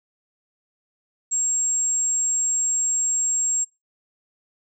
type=tone; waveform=sine; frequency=7540 Hz; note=A#8; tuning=19 cents sharp; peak=-18 dBFS; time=1.31-3.65 s; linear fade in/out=20 ms; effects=noise-tail reverb RT60 0.2 s tail -21 dB re dry + tanh soft clip ceiling -15 dBFS